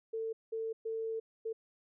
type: tone bursts at uneven times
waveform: sine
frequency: 447.8 Hz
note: A4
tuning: 30 cents sharp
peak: -34 dBFS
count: 4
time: 0.13-0.33 / 0.52-0.73 / 0.85-1.2 / 1.45-1.53 s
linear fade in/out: 10 ms
effects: none